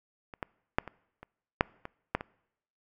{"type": "clicks", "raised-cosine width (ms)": 0.5, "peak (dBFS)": [-28, -18, -9, -25, -30, -6, -23, -11, -22], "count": 9, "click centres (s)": [0.338, 0.428, 0.785, 0.877, 1.23, 1.609, 1.854, 2.15, 2.209], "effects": ["noise-tail reverb RT60 0.8 s tail -25 dB re dry"]}